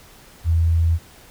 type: tone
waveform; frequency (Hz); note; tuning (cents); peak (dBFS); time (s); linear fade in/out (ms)
sine; 82.8; E2; +8; -14; 0.44-0.99; 50
effects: pink hiss -47 dBFS RMS until 1.3 s